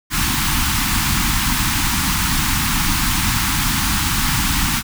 pink band-stop noise, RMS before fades -18 dBFS, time 0.1-4.83 s, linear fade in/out 50 ms, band 300 to 850 Hz, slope 48 dB/octave, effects none

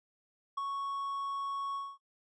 triangle tone with ADSR envelope, 1108.7 Hz, C#6, in tune, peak -28 dBFS, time 0.57-1.98 s, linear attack 10 ms, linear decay 9 ms, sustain -4 dB, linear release 230 ms, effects noise-tail reverb RT60 0.1 s tail -23 dB re dry + resampled to 22050 Hz

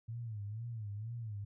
sine tone with vibrato, 109.8 Hz, A2, 3 cents flat, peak -39 dBFS, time 0.08-1.45 s, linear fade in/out 10 ms, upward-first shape sine, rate 2.1 Hz, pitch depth 140 cents each way, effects none

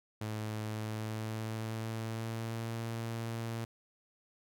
sawtooth tone with pitch glide, 108.2 to 114.63 Hz, A2 to A#2, -29 to -29 cents, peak -32 dBFS, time 0.21-3.65 s, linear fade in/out 5 ms, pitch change +100 cents, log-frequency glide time 0.65-2.77 s, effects none

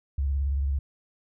sine tone with vibrato, 69.3 Hz, C#2, in tune, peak -23 dBFS, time 0.18-0.79 s, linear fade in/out 5 ms, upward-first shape sine, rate 18 Hz, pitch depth 93 cents each way, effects none

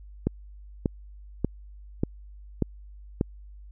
click train, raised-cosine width 3 ms, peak -10 dBFS, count 6, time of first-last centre 0.27-3.211 s, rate 1.7 Hz, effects added 50 Hz sine -43 dBFS peak until 3.71 s

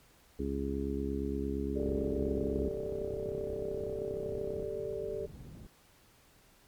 harmonic tone, 68.7 Hz, C#2, 15 cents flat, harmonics 1 / 2 / 3 / 4 / 5 / 6, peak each -37 / -46 / -39 / -37 / -41 / -38 dBFS, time 0.39-2.69 s, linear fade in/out 5 ms
sine chord, G suspended second, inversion none, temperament equal, 392 / 440 / 587.3 Hz, G4 / A4 / D5, 0 / 0 / 0 cents, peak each -38 / -38 / -41 dBFS, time 1.75-5.27 s, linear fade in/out 20 ms
click train, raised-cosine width 2 ms, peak -29 dBFS, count 94, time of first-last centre 1.8-4.627 s, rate 32.9 Hz
white low-pass noise, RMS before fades -48 dBFS, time 1.81-5.67 s, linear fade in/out 5 ms, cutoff 160 Hz, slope 12 dB/octave
effects pink hiss -63 dBFS RMS until 6.67 s + MP3 96 kbps

